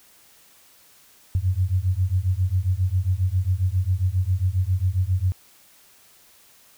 sine beating tone pair, 89.1 / 96.5 Hz, F2 / G2, +35 / -27 cents, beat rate 7.4 Hz, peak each -22 dBFS, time 1.35-5.32 s, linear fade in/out 0 ms, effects white hiss -54 dBFS RMS until 6.77 s

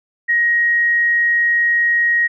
sine tone, 1885 Hz, A#6, 19 cents sharp, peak -12 dBFS, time 0.28-2.28 s, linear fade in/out 20 ms, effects none

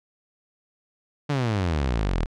sawtooth exponential sweep, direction down, 150.8 to 37 Hz, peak -18 dBFS, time 1.29-2.26 s, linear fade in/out 10 ms, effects low-pass 5000 Hz 12 dB/octave

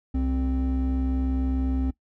triangle tone pair together, 64.91 / 261.6 Hz, C2 / C4, -13 / 0 cents, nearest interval 2 octaves, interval 2413 cents, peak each -21 / -23 dBFS, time 0.14-1.91 s, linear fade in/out 10 ms, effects noise-tail reverb RT60 0.1 s tail -20 dB re dry + tanh soft clip ceiling -17 dBFS

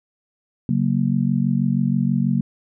sine chord, F# major, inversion second, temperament just, 138.75 / 185 / 231.2 Hz, C#3 / F#3 / A#3, +2 / 0 / -14 cents, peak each -21 dBFS, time 0.69-2.41 s, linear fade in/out 2 ms, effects none

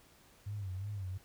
sine tone with vibrato, 98 Hz, G2, in tune, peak -37 dBFS, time 0.46-1.18 s, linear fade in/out 10 ms, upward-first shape sine, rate 2.8 Hz, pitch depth 110 cents each way, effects pink hiss -63 dBFS RMS until 1.24 s

